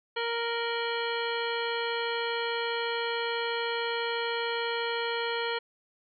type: harmonic tone with a mistuned harmonic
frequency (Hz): 466.2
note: A#4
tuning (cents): 0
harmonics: 1 / 2 / 3 / 4 / 5 / 6 / 7 / 9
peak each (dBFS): -32 / -35 / -37 / -38 / -39 / -40 / -40 / -42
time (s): 0.16-5.59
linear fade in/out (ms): 10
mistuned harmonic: 6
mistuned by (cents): +95
effects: none